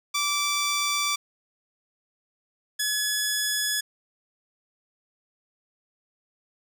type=tone pair in turn; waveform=10% pulse; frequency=1164 / 1698.3 Hz; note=D6 / G#6; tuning=-16 / +38 cents; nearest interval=perfect fifth; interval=654 cents; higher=second; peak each=-15 / -15 dBFS; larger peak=neither; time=0.14-1.16 / 2.79-3.81 s; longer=neither; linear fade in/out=10 ms; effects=none